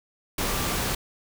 sine tone in noise, 1174.7 Hz, D6, in tune, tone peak -36 dBFS, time 0.48-0.75 s, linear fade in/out 5 ms, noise pink, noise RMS -27 dBFS, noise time 0.38-0.95 s, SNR -12 dB, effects none

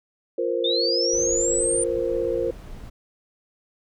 sine chord, F suspended fourth, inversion none, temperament equal, 349.2 / 466.2 / 523.3 Hz, F4 / Bb4 / C5, 0 / 0 / 0 cents, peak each -27 / -25 / -26 dBFS, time 0.38-2.51 s, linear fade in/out 5 ms
sine linear sweep, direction up, 3520 to 9180 Hz, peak -22 dBFS, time 0.64-1.84 s, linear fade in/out 5 ms
brown noise, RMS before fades -38 dBFS, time 1.13-2.9 s, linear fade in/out 10 ms
effects none

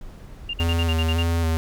brown noise, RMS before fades -39 dBFS, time 0.01-0.82 s, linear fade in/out 2 ms
sine tone bursts, 2800 Hz, F7, 4 cents sharp, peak -25 dBFS, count 8, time 0.49-1.228 s, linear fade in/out 5 ms, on 45 ms, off 54 ms
square tone with vibrato, 82.41 Hz, E2, in tune, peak -20 dBFS, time 0.6-1.57 s, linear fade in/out 0 ms, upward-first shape square, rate 1.8 Hz, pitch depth 27 cents each way
effects none

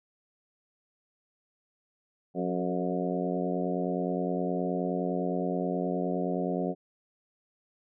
harmonic tone with a mistuned harmonic, 89.6 Hz, F2, 45 cents sharp, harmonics 2 / 3 / 4 / 5 / 6 / 7 / 8, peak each -32 / -34 / -35 / -36 / -37 / -37 / -38 dBFS, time 2.34-6.75 s, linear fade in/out 50 ms, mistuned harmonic 4, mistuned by +44 cents, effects none

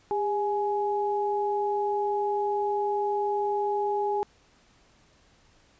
sine tone pair together, 404.7 / 837 Hz, G#4 / G#5, -45 / +13 cents, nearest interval octave + minor second, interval 1258 cents, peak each -27 dBFS, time 0.11-4.23 s, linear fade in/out 0 ms, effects pink hiss -61 dBFS RMS until 5.79 s + resampled to 16000 Hz

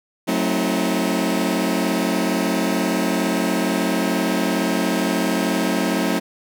sawtooth chord, F# diminished seventh, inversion none, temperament just, 185 / 222 / 266.4 / 319.7 Hz, F#3 / A3 / C4 / Eb4, 0 / +16 / +31 / +47 cents, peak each -20 dBFS, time 0.27-6.2 s, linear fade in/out 20 ms, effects none

